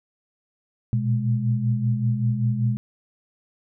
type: tone cluster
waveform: sine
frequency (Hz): 116.7 / 121.9 / 208.2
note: A#2 / B2 / G#3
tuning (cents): +2 / -22 / +5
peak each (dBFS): -27 / -21 / -27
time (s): 0.93-2.77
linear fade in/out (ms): 0
effects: none